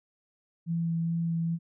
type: tone with vibrato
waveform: sine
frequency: 166.7 Hz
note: E3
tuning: 20 cents sharp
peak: -26 dBFS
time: 0.66-1.59 s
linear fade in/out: 50 ms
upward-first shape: sine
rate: 2.4 Hz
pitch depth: 10 cents each way
effects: none